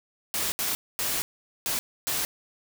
white noise bursts at uneven times, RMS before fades -28 dBFS, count 5, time 0.34-0.52 / 0.59-0.75 / 0.99-1.22 / 1.66-1.79 / 2.07-2.25 s, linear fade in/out 0 ms, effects none

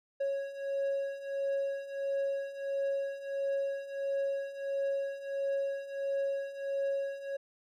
triangle beating tone pair, 551 / 552.5 Hz, C#5 / C#5, -11 / -6 cents, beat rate 1.5 Hz, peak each -35 / -31 dBFS, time 0.2-7.37 s, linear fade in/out 10 ms, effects none

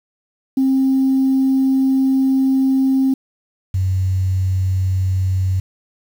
sine tone pair in turn, 265.7 / 93.77 Hz, C4 / F#2, +27 / +24 cents, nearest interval octave + tritone, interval 1803 cents, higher first, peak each -11 / -14 dBFS, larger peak first, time 0.57-3.14 / 3.74-5.6 s, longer first, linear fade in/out 5 ms, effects tanh soft clip ceiling -8 dBFS + 7-bit

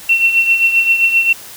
sine tone with tremolo, 2712 Hz, E7, 49 cents sharp, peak -6 dBFS, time 0.09-1.33 s, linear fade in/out 5 ms, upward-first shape triangle, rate 7.6 Hz, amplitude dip 70%, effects white hiss -34 dBFS RMS until 1.56 s

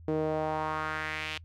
sawtooth tone with band-pass filter sweep, 155.7 Hz, D#3, 2 cents sharp, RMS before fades -32 dBFS, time 0.08-1.38 s, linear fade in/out 2 ms, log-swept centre 400 to 3000 Hz, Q 2.4, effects noise-tail reverb RT60 0.1 s tail -26 dB re dry + added 83 Hz sine -47 dBFS peak until 1.44 s

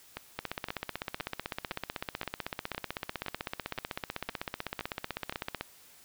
two click trains, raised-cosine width 0.3 ms, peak -20 / -17 dBFS, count 11 / 84, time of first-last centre 0.17-5.325 / 0.39-5.61 s, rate 1.94 / 15.9 Hz, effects white hiss -57 dBFS RMS until 6.04 s

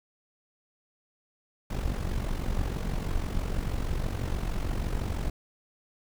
brown noise with amplitude modulation, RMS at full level -27 dBFS, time 1.7-5.3 s, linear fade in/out 5 ms, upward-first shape sine, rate 46.2 Hz, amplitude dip 65%, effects none

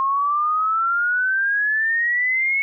sine exponential sweep, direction up, 1070 to 2211 Hz, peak -17 dBFS, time 0-2.62 s, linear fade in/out 0 ms, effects none

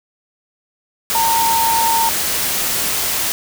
sine tone in noise, 914 Hz, A#5, 34 cents flat, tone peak -14 dBFS, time 1.15-2.09 s, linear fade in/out 0 ms, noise white, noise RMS -19 dBFS, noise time 1.1-3.32 s, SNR +2 dB, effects none

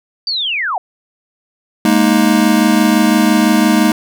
sine linear sweep, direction down, 4699 to 675 Hz, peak -15 dBFS, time 0.27-0.78 s, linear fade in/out 2 ms
square chord, Ab suspended second, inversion none, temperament just, 207.7 / 233.6 / 311.5 Hz, Ab3 / Bb3 / Eb4, 0 / +4 / +2 cents, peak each -14 dBFS, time 1.85-3.92 s, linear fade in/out 2 ms
effects none

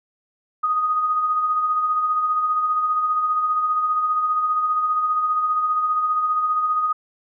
sine tone with tremolo, 1244.5 Hz, D#6, in tune, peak -16 dBFS, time 0.63-6.93 s, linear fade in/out 10 ms, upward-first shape sine, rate 15 Hz, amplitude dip 40%, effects none

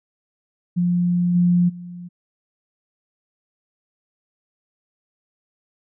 sine tone with level steps, 176.1 Hz, F3, 15 cents sharp, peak -16 / -13 / -32 dBFS, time 0.76-2.09 s, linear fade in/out 20 ms, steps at 1.34 / 1.68 s, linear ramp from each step 20 ms, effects none

